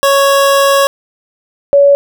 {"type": "tone pair in turn", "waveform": ["25% pulse", "sine"], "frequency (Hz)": [554.4, 564.7], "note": ["C#5", "C#5"], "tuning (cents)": [0, 32], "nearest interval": "unison", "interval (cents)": 32, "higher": "second", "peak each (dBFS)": -3, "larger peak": "neither", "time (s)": [[0.03, 0.87], [1.73, 1.95]], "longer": "first", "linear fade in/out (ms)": 0, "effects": []}